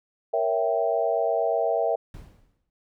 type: chord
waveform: sine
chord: A# diminished seventh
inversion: none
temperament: equal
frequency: 466.2 / 554.4 / 659.3 / 784 Hz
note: A#4 / C#5 / E5 / G5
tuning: 0 / 0 / 0 / 0 cents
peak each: -27 / -29 / -24 / -29 dBFS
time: 0.33-1.96 s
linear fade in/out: 10 ms
type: noise with exponential decay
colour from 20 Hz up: brown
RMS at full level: -39 dBFS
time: 2.14-2.7 s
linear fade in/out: 1 ms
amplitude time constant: 120 ms
effects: none